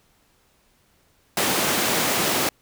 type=high-pass noise; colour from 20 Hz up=pink; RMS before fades=-22 dBFS; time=1.37-2.49 s; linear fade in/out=2 ms; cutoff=230 Hz; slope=12 dB/octave; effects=pink hiss -62 dBFS RMS until 2.61 s